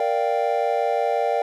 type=chord; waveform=triangle; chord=G minor seventh; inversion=first; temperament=equal; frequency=466.2 / 587.3 / 698.5 / 784 Hz; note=Bb4 / D5 / F5 / G5; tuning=0 / 0 / 0 / 0 cents; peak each=-23 dBFS; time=0-1.42 s; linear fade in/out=2 ms; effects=none